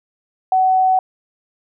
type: tone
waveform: sine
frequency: 751 Hz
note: F#5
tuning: 26 cents sharp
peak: -11 dBFS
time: 0.52-0.99 s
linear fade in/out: 2 ms
effects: none